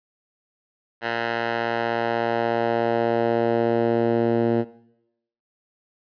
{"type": "tone with band-pass filter sweep", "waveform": "10% pulse", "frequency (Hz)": 116.54, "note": "A#2", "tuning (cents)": 0, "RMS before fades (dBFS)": -22, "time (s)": [1.01, 4.65], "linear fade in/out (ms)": 50, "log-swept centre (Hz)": [1500, 310], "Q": 1, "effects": ["noise-tail reverb RT60 0.8 s tail -18 dB re dry", "resampled to 11025 Hz"]}